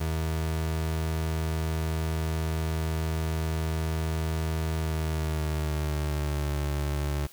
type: tone with pitch glide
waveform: 30% pulse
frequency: 80 to 72.52 Hz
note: D#2 to D2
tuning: +49 to -21 cents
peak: -24 dBFS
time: 0-7.27 s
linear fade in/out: 10 ms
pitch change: -170 cents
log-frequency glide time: 4.76-6.56 s
effects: white hiss -52 dBFS RMS until 7.32 s